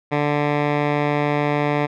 10% pulse tone with low-pass filter, 146.83 Hz, D3, in tune, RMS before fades -20 dBFS, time 0.11-1.87 s, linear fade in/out 20 ms, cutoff 2200 Hz, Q 1.2, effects none

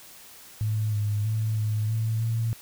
sine tone with pitch steps, 107.8 / 104.3 / 109.6 / 107.3 / 111.5 / 113.9 Hz, A2 / G#2 / A2 / A2 / A2 / A#2, -35 / +8 / -6 / -43 / +23 / -40 cents, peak -23 dBFS, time 0.61-2.53 s, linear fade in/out 0 ms, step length 320 ms, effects white hiss -48 dBFS RMS until 2.61 s

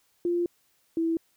sine tone pair in turn, 347.4 / 328.9 Hz, F4 / E4, -9 / -4 cents, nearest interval minor second, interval 95 cents, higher first, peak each -23 dBFS, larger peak neither, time 0.25-0.46 / 0.97-1.17 s, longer first, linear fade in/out 2 ms, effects white hiss -68 dBFS RMS until 1.36 s

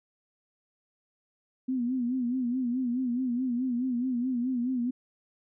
sine tone with vibrato, 249.1 Hz, B3, 15 cents sharp, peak -26 dBFS, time 1.68-4.91 s, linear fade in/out 10 ms, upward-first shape sine, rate 4.7 Hz, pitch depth 91 cents each way, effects none

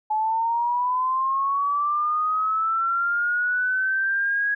sine linear sweep, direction up, 853 to 1661.2 Hz, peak -20 dBFS, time 0.1-4.55 s, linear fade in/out 10 ms, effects none

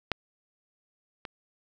clicks, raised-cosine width 0.3 ms, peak -10 / -21 dBFS, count 2, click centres 0.117 / 1.252 s, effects none

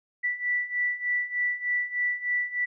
sine beating tone pair, 1964 / 1967.3 Hz, B6 / B6, -10 / -7 cents, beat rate 3.3 Hz, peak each -30 / -27 dBFS, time 0.23-2.66 s, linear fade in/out 20 ms, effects none

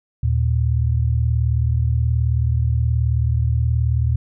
sine tone pair together, 77.78 / 116.54 Hz, D#2 / A#2, 0 / 0 cents, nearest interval perfect fifth, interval 700 cents, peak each -18 dBFS, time 0.23-4.16 s, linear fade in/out 5 ms, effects none

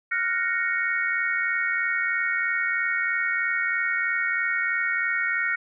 sine chord, Gb major seventh, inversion third, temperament equal, 1396.9 / 1480 / 1864.7 / 2217 Hz, F6 / Gb6 / Bb6 / Db7, 0 / 0 / 0 / 0 cents, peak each -29 / -30 / -26 / -28 dBFS, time 0.11-5.56 s, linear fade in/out 10 ms, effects none

